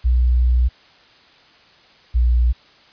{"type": "tone pair in turn", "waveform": "sine", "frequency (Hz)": [61.3, 59.97], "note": ["B1", "A#1"], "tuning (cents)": [-12, 50], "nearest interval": "unison", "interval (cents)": 38, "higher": "first", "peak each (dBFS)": -12, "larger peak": "neither", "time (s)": [[0.04, 0.69], [2.14, 2.53]], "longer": "first", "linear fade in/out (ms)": 20, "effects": ["white hiss -50 dBFS RMS until 2.92 s", "resampled to 11025 Hz"]}